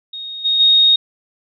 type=tone with level steps; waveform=sine; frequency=3729 Hz; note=A#7; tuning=in tune; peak=-26 / -13 / -8 dBFS; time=0.13-0.96 s; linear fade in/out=5 ms; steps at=0.44 / 0.59 s; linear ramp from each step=20 ms; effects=none